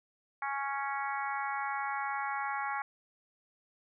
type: harmonic tone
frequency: 277.2 Hz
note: C#4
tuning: in tune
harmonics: 3 / 4 / 5 / 6 / 7 / 8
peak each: -36 / -38 / -40 / -42 / -43 / -44 dBFS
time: 0.42-2.82 s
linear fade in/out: 2 ms
effects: none